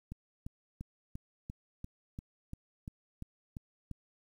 click train, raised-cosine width 5 ms, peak -29 dBFS, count 12, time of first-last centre 0.12-3.913 s, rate 2.9 Hz, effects 10-bit

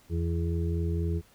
harmonic tone, 84 Hz, E2, 33 cents sharp, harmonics 1 / 2 / 4 / 5, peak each -27 / -33 / -37 / -38 dBFS, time 0.09-1.22 s, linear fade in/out 50 ms, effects pink hiss -60 dBFS RMS until 1.34 s

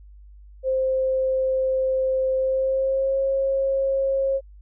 sine tone with pitch glide, 524 to 540.6 Hz, C5 to C#5, +2 to -44 cents, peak -19 dBFS, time 0.63-4.41 s, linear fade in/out 50 ms, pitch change +54 cents, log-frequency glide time 2.38-3.2 s, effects added 50 Hz sine -43 dBFS peak until 4.61 s

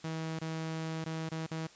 sawtooth tone with dropouts, 160.7 Hz, E3, 44 cents flat, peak -31 dBFS, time 0.04-1.67 s, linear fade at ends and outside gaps 5 ms, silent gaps 0.391-0.414 / 1.043-1.06 / 1.291-1.316 / 1.465-1.512 s, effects white hiss -57 dBFS RMS until 1.75 s + resampled to 16000 Hz

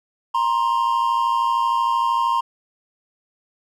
triangle tone pair together, 939 / 1052 Hz, A#5 / C6, +12 / +9 cents, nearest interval major second, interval 197 cents, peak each -18 dBFS, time 0.34-2.41 s, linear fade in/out 10 ms, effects none

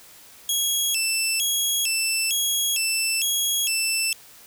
15% pulse tone with vibrato, 2969 Hz, F#7, 5 cents sharp, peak -14 dBFS, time 0.49-4.13 s, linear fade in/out 2 ms, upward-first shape square, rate 1.1 Hz, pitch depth 190 cents each way, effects white hiss -48 dBFS RMS until 4.46 s

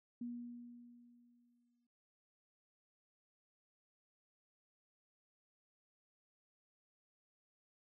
sine tone with exponential decay, 240.2 Hz, B3, 48 cents flat, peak -40 dBFS, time 0.21-1.87 s, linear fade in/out 5 ms, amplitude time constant 360 ms, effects none

